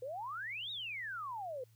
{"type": "exponential two-way sweep", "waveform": "sine", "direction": "up then down", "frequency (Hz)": [484.2, 3849, 484.2], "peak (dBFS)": -39, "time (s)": [0.02, 1.64], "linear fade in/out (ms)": 5, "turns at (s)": 0.71, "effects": ["added 112 Hz sine -62 dBFS peak until 1.75 s", "white hiss -73 dBFS RMS until 1.75 s"]}